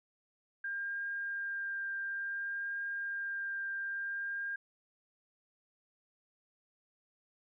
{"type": "tone with vibrato", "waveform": "sine", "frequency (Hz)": 1600, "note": "G6", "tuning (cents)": 35, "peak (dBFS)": -35, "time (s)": [0.64, 4.56], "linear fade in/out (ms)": 5, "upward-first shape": "triangle", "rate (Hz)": 0.57, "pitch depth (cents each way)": 12, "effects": []}